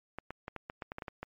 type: clicks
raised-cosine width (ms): 0.5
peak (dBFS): -24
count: 11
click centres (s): 0.186 / 0.306 / 0.481 / 0.563 / 0.699 / 0.822 / 0.919 / 0.984 / 1.022 / 1.082 / 1.23
effects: MP3 48 kbps